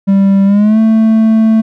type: tone with pitch glide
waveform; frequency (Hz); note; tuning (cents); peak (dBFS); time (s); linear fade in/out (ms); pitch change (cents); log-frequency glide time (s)
triangle; 196.1 to 221.4; G3 to A3; +1 to +11; -3; 0.07-1.62; 20; +210; 0.45-0.79
effects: none